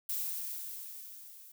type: noise with level ramp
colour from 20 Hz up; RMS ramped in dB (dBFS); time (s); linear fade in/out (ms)
violet; -34 to -54; 0.09-1.52; 5
effects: none